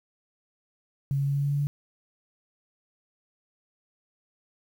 sine tone with pitch steps, 138.59 / 139.47 / 140.36 / 141.26 / 142.16 / 143.06 / 143.98 Hz, C#3 / C#3 / C#3 / C#3 / C#3 / D3 / D3, 0 / +11 / +22 / +33 / +44 / -45 / -34 cents, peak -23 dBFS, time 1.11-1.67 s, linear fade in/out 0 ms, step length 80 ms, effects 9-bit

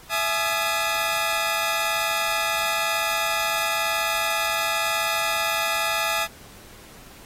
15% pulse tone cluster, 664 / 847 / 1230 Hz, E5 / G#5 / D#6, +12 / +34 / -20 cents, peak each -20 dBFS, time 0.09-6.28 s, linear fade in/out 50 ms, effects pink hiss -47 dBFS RMS until 7.25 s + AAC 48 kbps

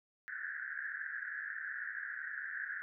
white band-pass noise, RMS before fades -42 dBFS, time 0.28-2.82 s, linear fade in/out 0 ms, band 1500 to 1800 Hz, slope 96 dB/octave, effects none

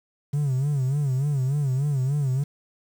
triangle tone with vibrato, 137.8 Hz, C#3, 10 cents flat, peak -18 dBFS, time 0.33-2.44 s, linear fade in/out 10 ms, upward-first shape sine, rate 3.4 Hz, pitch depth 130 cents each way, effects tanh soft clip ceiling -15 dBFS + 8-bit

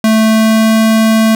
square tone with pitch glide, 220 to 221.5 Hz, A3 to A3, 0 to +12 cents, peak -7 dBFS, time 0.04-1.35 s, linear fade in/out 2 ms, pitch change +12 cents, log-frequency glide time 0.24-0.79 s, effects none

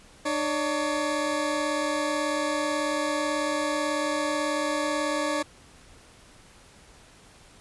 20% pulse tone pair together, 301.2 / 564.2 Hz, D4 / C#5, +44 / +30 cents, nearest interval major seventh, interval 1086 cents, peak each -23 dBFS, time 0.25-5.43 s, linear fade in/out 10 ms, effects pink hiss -53 dBFS RMS until 7.6 s + resampled to 24000 Hz

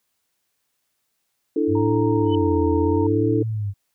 sine chord, D suspended second, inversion none, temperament just, 293.7 / 330.4 / 440.5 Hz, D4 / E4 / A4, 0 / +4 / +2 cents, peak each -22 dBFS, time 1.56-3.43 s, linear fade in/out 5 ms
sine tone with vibrato, 98 Hz, G2, in tune, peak -22 dBFS, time 1.67-3.74 s, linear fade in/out 50 ms, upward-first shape sine, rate 0.73 Hz, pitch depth 240 cents each way
sine tone with pitch glide, 931 to 923.5 Hz, A#5 to A#5, -2 to -16 cents, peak -28 dBFS, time 1.75-3.07 s, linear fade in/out 5 ms, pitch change -14 cents, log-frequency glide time 1.92-2.87 s
sine tone with exponential growth, 3000 Hz, F#7, 23 cents sharp, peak -28 dBFS, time 2.25-2.35 s, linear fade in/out 2 ms, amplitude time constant 20 ms
effects white hiss -73 dBFS RMS until 3.94 s

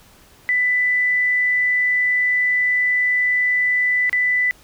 sine tone with dropouts, 1990 Hz, B6, 13 cents sharp, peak -15 dBFS, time 0.49-4.51 s, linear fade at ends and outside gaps 0 ms, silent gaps 4.095-4.129 s, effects pink hiss -50 dBFS RMS until 4.63 s

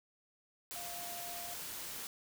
sine tone in noise, 698.5 Hz, F5, in tune, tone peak -47 dBFS, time 0.76-1.54 s, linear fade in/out 0 ms, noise white, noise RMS -44 dBFS, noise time 0.71-2.07 s, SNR -6 dB, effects none

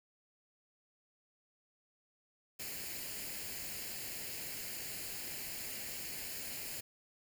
white noise with comb filter, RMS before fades -43 dBFS, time 2.59-6.81 s, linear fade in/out 10 ms, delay 0.42 ms, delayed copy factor +0.6, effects none

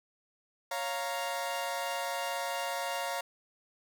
sawtooth chord, Bb minor, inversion first, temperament equal, 554.4 / 698.5 / 932.3 Hz, Db5 / F5 / Bb5, 0 / 0 / 0 cents, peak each -34 / -33 / -33 dBFS, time 0.71-3.21 s, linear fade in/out 5 ms, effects none

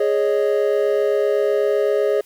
triangle chord, Ab suspended fourth, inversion none, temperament equal, 415.3 / 554.4 / 622.3 Hz, Ab4 / Db5 / Eb5, 0 / 0 / 0 cents, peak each -16 / -19 / -21 dBFS, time 0-2.21 s, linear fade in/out 5 ms, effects white hiss -53 dBFS RMS until 2.25 s + Opus 48 kbps

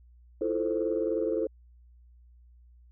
sine chord, F major seventh, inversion third, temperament equal, 329.6 / 349.2 / 440 / 523.3 Hz, E4 / F4 / A4 / C5, 0 / 0 / 0 / 0 cents, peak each -31 / -35 / -29 / -31 dBFS, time 0.41-1.47 s, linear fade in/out 5 ms, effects tanh soft clip ceiling -17 dBFS + added 60 Hz sine -53 dBFS peak until 2.91 s

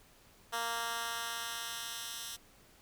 10% pulse tone with high-pass filter sweep, 232 Hz, A#3, 8 cents flat, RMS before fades -39 dBFS, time 0.52-2.37 s, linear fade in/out 20 ms, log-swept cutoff 810 to 3800 Hz, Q 0.71, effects pink hiss -62 dBFS RMS until 2.81 s

